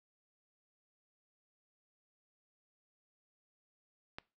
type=click; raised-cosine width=0.3 ms; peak=-26 dBFS; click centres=4.185 s; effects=noise-tail reverb RT60 0.3 s tail -22 dB re dry